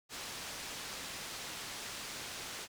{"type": "low-pass noise", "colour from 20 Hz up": "white", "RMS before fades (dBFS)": -44, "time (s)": [0.09, 2.68], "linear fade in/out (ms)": 50, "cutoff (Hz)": 6300, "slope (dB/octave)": 12, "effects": []}